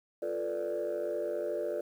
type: chord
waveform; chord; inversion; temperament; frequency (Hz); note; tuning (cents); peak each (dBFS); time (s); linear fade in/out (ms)
sine; B half-diminished seventh; second; equal; 349.2 / 440 / 493.9 / 587.3; F4 / A4 / B4 / D5; 0 / 0 / 0 / 0; -37 / -36 / -37 / -33; 0.22-1.81; 5
effects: tanh soft clip ceiling -26 dBFS + 10-bit